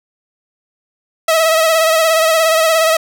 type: tone with vibrato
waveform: sawtooth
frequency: 645 Hz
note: E5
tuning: 38 cents flat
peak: -6 dBFS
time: 1.28-2.97 s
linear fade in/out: 5 ms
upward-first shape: sine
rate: 17 Hz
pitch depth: 41 cents each way
effects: none